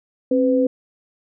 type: tone pair together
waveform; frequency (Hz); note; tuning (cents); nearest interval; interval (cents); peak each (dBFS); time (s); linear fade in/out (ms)
sine; 266.5 / 503.1; C4 / B4; +32 / +32; major seventh; 1100; -17; 0.31-0.67; 5
effects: none